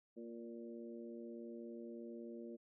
harmonic tone with a mistuned harmonic, 116.54 Hz, A#2, in tune, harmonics 2 / 3 / 4 / 5, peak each -50 / -51 / -55 / -58 dBFS, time 0.16-2.57 s, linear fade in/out 20 ms, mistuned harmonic 4, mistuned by +18 cents, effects none

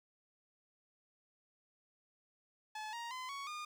sawtooth tone with pitch steps, 860 / 937.8 / 1022.7 / 1115.3 / 1216.2 Hz, A5 / A#5 / C6 / C#6 / D#6, -40 / +10 / -40 / +10 / -40 cents, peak -38 dBFS, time 2.75-3.65 s, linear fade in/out 5 ms, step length 180 ms, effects low-pass 7000 Hz 12 dB/octave + 11-bit

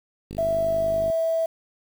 click train, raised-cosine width 3 ms, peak -23 dBFS, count 41, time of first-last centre 0.31-1.101 s, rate 50.6 Hz
sine tone with pitch glide, 659.3 to 654.4 Hz, E5 to E5, 0 to -13 cents, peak -20 dBFS, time 0.38-1.46 s, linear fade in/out 5 ms, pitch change -13 cents, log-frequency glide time 0.54-1.1 s
effects 7-bit

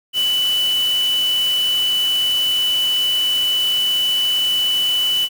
sine tone in noise, 2980 Hz, F#7, 12 cents sharp, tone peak -15 dBFS, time 0.13-5.29 s, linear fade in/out 50 ms, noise white, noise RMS -30 dBFS, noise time 0.13-5.29 s, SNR +12 dB, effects none

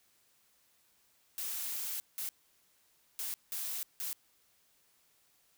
blue noise bursts at uneven times, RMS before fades -38 dBFS, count 5, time 1.38-2 / 2.18-2.29 / 3.19-3.34 / 3.52-3.83 / 4-4.13 s, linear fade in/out 0 ms, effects white hiss -70 dBFS RMS until 5.57 s

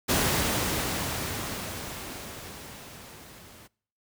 pink noise with level ramp, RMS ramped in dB -23 to -50 dBFS, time 0.08-3.68 s, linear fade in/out 20 ms, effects noise-tail reverb RT60 0.6 s tail -26 dB re dry + high-pass 60 Hz 12 dB/octave

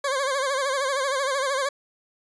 20% pulse tone with vibrato, 543 Hz, C#5, 36 cents flat, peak -18 dBFS, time 0.04-1.69 s, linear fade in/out 5 ms, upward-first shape sine, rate 13 Hz, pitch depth 87 cents each way, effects resampled to 22050 Hz

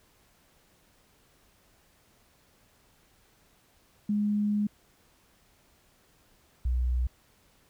sine tone pair in turn, 207.7 / 61.75 Hz, G#3 / B1, 0 / 0 cents, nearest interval octave + major sixth, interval 2100 cents, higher first, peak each -24 dBFS, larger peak neither, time 4.09-4.67 / 6.65-7.07 s, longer first, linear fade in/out 5 ms, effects pink hiss -64 dBFS RMS until 7.69 s

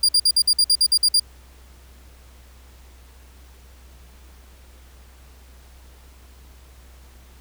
35% pulse tone bursts, 4793 Hz, D8, 34 cents sharp, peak -12 dBFS, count 11, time 0.03-1.198 s, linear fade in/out 5 ms, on 58 ms, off 53 ms, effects added 63 Hz sine -45 dBFS peak until 7.4 s + pink hiss -53 dBFS RMS until 7.4 s

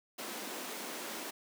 pink high-pass noise, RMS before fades -42 dBFS, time 0.18-1.31 s, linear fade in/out 10 ms, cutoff 210 Hz, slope 48 dB/octave, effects none

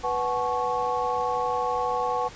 sine tone cluster, 493.7 / 746 / 858 / 1105 Hz, B4 / F#5 / A5 / C#6, -1 / +14 / -44 / -6 cents, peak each -29 dBFS, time 0.03-2.29 s, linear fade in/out 20 ms, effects pink hiss -44 dBFS RMS until 2.35 s + resampled to 16000 Hz

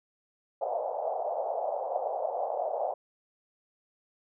white band-pass noise, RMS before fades -32 dBFS, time 0.61-2.94 s, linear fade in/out 5 ms, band 530 to 770 Hz, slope 48 dB/octave, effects none

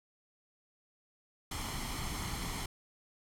pink noise with comb filter, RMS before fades -38 dBFS, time 1.51-2.66 s, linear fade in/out 5 ms, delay 0.94 ms, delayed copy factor +0.6, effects low-pass 12000 Hz 12 dB/octave

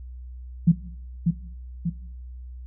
sine tone with echo, 170.1 Hz, F3, 45 cents flat, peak -11 dBFS, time 0.67-0.72 s, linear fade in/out 10 ms, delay 590 ms, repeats 2, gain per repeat -5 dB, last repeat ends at 1.9 s, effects noise-tail reverb RT60 0.8 s tail -18 dB re dry + added 62 Hz sine -36 dBFS peak until 2.66 s

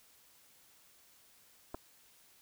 clicks, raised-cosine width 1 ms, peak -28 dBFS, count 2, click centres 1.744 / 1.747 s, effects white hiss -64 dBFS RMS until 2.41 s

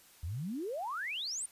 sine exponential sweep, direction up, 73.8 to 9400 Hz, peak -35 dBFS, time 0.23-1.46 s, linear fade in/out 5 ms, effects white hiss -60 dBFS RMS until 1.51 s + resampled to 32000 Hz

